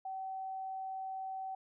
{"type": "tone", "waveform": "sine", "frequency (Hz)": 764, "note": "G5", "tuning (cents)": -45, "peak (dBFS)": -38, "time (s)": [0.05, 1.55], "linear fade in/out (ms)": 5, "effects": []}